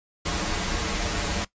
pink noise with comb filter, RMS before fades -27 dBFS, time 0.25-1.45 s, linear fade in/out 10 ms, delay 7.8 ms, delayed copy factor -0.75, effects noise-tail reverb RT60 0.1 s tail -17 dB re dry + resampled to 16000 Hz

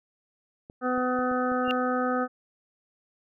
clicks, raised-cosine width 2 ms, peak -30 dBFS, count 6, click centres 0.699 / 0.978 / 1.19 / 1.314 / 1.518 / 1.679 s
harmonic tone, 251.8 Hz, B3, 34 cents sharp, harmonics 1 / 2 / 3 / 5 / 6 / 7, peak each -28 / -29 / -32 / -30 / -35 / -45 dBFS, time 0.81-2.28 s, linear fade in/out 50 ms
sine tone with exponential growth, 2794 Hz, F7, in tune, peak -22 dBFS, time 1.64-1.71 s, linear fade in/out 0 ms, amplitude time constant 15 ms
effects none

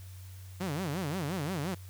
sawtooth tone with vibrato, 164.81 Hz, E3, in tune, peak -28 dBFS, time 0.6-1.75 s, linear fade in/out 10 ms, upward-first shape sine, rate 5.7 Hz, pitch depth 290 cents each way, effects added 93 Hz sine -44 dBFS peak until 1.89 s + white hiss -57 dBFS RMS until 1.89 s

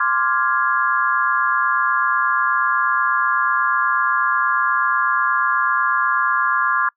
sine chord, D half-diminished seventh, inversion third, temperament equal, 1046.5 / 1174.7 / 1396.9 / 1661.2 Hz, C6 / D6 / F6 / Ab6, 0 / 0 / 0 / 0 cents, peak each -21 dBFS, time 0-6.89 s, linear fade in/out 5 ms, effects noise-tail reverb RT60 0.1 s tail -26 dB re dry

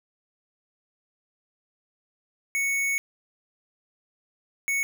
square tone bursts at uneven times, 2217 Hz, C#7, in tune, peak -24 dBFS, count 2, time 2.55-2.98 / 4.68-4.83 s, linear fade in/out 0 ms, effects none

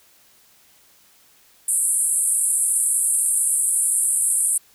pink band-pass noise, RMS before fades -20 dBFS, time 1.68-4.58 s, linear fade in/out 5 ms, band 8300 to 11000 Hz, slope 96 dB/octave, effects white hiss -55 dBFS RMS until 4.74 s

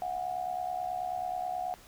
sine tone with amplitude modulation, 728 Hz, F#5, 28 cents flat, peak -28 dBFS, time 0.02-1.74 s, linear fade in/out 0 ms, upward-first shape sine, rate 69.3 Hz, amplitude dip 75%, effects pink hiss -55 dBFS RMS until 1.87 s

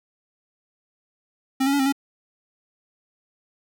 square tone with pitch steps, 265.7 / 276.6 / 283.9 / 266.9 / 277.7 Hz, C4 / C#4 / C#4 / C4 / C#4, +27 / -4 / +41 / +35 / +3 cents, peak -19 dBFS, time 1.6-1.925 s, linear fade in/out 10 ms, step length 65 ms, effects none

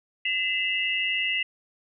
sine tone cluster, 2032 / 2652 / 2841 Hz, B6 / E7 / F7, +49 / +10 / +29 cents, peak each -28 dBFS, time 0.25-1.43 s, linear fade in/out 5 ms, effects none

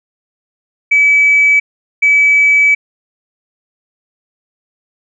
sine tone bursts at uneven times, 2292 Hz, D7, 43 cents flat, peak -5 dBFS, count 2, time 0.91-1.6 / 2.02-2.75 s, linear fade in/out 10 ms, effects tanh soft clip ceiling -1 dBFS

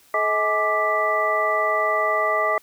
sine tone cluster, 429.4 / 637 / 841 / 1177 / 1975 Hz, A4 / D#5 / G#5 / D6 / B6, -42 / +41 / +22 / +3 / 0 cents, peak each -29 / -23 / -30 / -22 / -25 dBFS, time 0.14-2.58 s, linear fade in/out 2 ms, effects white hiss -55 dBFS RMS until 2.62 s

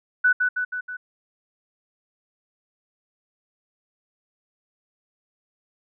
sine tone with echo, 1489 Hz, F#6, 11 cents sharp, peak -14 dBFS, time 0.24-0.33 s, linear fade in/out 10 ms, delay 160 ms, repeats 4, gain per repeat -4 dB, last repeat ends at 0.97 s, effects none

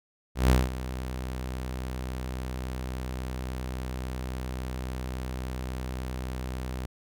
sawtooth tone with ADSR envelope, 63.6 Hz, C2, 48 cents flat, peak -13 dBFS, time 0.35-6.86 s, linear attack 150 ms, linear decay 190 ms, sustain -15 dB, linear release 4 ms, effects none

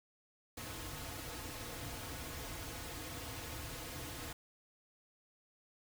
pink noise with comb filter, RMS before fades -45 dBFS, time 0.57-4.33 s, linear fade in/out 5 ms, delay 5.1 ms, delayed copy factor -0.7, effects none

